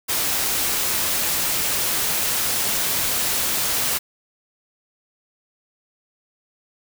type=noise; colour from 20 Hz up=white; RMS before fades=-22 dBFS; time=0.08-3.99 s; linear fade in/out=20 ms; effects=none